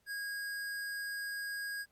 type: tone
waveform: square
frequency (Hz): 1638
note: G#6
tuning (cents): -24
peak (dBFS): -38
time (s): 0.06-1.86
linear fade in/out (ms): 50
effects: pink hiss -75 dBFS RMS until 1.91 s + AAC 64 kbps